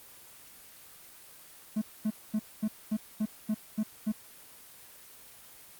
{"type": "tone bursts", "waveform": "triangle", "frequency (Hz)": 215.2, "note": "A3", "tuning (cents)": -38, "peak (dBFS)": -24, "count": 9, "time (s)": [1.76, 4.122], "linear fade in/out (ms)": 10, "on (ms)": 58, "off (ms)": 230, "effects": ["white hiss -52 dBFS RMS until 5.79 s", "Opus 24 kbps"]}